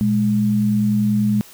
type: tone pair together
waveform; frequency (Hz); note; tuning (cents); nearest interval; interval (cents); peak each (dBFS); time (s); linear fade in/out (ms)
sine; 118.3 / 208.5; A#2 / G#3; +26 / +7; minor seventh; 981; -22 / -15; 0.01-1.41; 0
effects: white hiss -44 dBFS RMS until 1.53 s